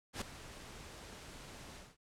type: noise with ADSR envelope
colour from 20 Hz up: pink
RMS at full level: -37 dBFS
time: 0.13-1.97 s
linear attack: 86 ms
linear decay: 3 ms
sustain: -14 dB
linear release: 210 ms
effects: low-pass 9000 Hz 12 dB/octave